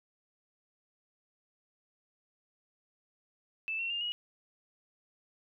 sine tone with pitch steps, 2637 / 2721 / 2807 / 2896 Hz, E7 / F7 / F7 / F#7, 0 / -46 / +8 / -38 cents, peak -32 dBFS, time 3.68-4.12 s, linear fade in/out 0 ms, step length 110 ms, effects none

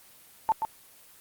sine tone with echo, 885 Hz, A5, 10 cents sharp, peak -19 dBFS, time 0.49-0.52 s, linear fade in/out 0 ms, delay 130 ms, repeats 1, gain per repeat -6 dB, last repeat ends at 0.65 s, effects white hiss -54 dBFS RMS until 1.2 s + Opus 24 kbps

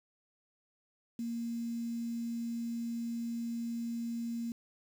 sine tone with quantisation, 233.1 Hz, A#3, in tune, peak -34 dBFS, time 1.19-4.52 s, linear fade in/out 2 ms, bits 9, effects none

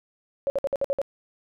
sine tone bursts, 554.4 Hz, C#5, in tune, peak -21 dBFS, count 7, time 0.47-1.016 s, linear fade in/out 0 ms, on 30 ms, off 56 ms, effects none

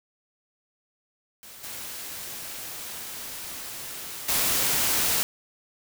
white noise with level steps, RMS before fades -45 / -37 / -24 dBFS, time 1.43-5.23 s, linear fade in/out 0 ms, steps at 1.63 / 4.28 s, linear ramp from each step 10 ms, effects none

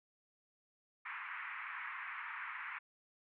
white band-pass noise, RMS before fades -45 dBFS, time 1.05-2.79 s, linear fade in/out 10 ms, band 990 to 2300 Hz, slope 48 dB/octave, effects none

